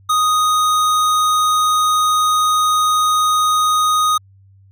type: tone with hard clipping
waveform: sine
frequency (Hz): 1244.5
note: D#6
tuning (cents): 0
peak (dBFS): -14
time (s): 0.09-4.18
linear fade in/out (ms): 10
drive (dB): 18
effects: added 97 Hz sine -45 dBFS peak until 4.71 s